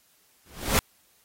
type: noise with exponential growth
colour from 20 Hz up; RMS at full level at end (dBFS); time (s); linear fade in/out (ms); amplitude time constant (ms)
pink; -18; 0.46-0.79; 0; 71
effects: white hiss -63 dBFS RMS until 1.24 s + AAC 48 kbps